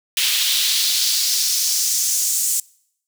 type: noise with high-pass filter sweep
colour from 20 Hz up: pink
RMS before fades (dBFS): -19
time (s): 0.17-2.6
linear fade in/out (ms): 2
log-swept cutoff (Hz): 3100 to 7700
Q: 2.2
effects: noise-tail reverb RT60 0.7 s tail -25 dB re dry